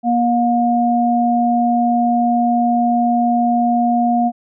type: tone pair together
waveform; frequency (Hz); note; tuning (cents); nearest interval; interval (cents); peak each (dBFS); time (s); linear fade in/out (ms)
sine; 238.6 / 714.4; A#3 / F5; +41 / +39; octave + perfect fifth; 1898; -15; 0.03-4.32; 50
effects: none